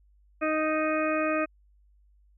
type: harmonic tone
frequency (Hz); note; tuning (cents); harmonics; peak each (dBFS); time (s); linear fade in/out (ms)
311.1; D#4; 0; 1 / 2 / 4 / 5 / 6 / 7 / 8; -29 / -28 / -31 / -37 / -39 / -43 / -34; 0.41-1.46; 20
effects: added 50 Hz sine -58 dBFS peak until 2.37 s